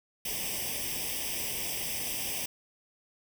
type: noise with comb filter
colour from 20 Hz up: white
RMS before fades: -34 dBFS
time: 0.25-2.46 s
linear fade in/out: 5 ms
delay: 0.36 ms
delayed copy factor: +0.95
effects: none